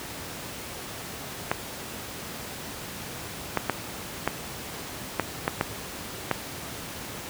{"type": "clicks", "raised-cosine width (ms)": 0.5, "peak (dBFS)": -7, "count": 8, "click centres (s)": [1.515, 3.573, 3.697, 4.276, 5.197, 5.479, 5.611, 6.313], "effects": ["pink hiss -37 dBFS RMS until 7.29 s", "high-pass 80 Hz 12 dB/octave"]}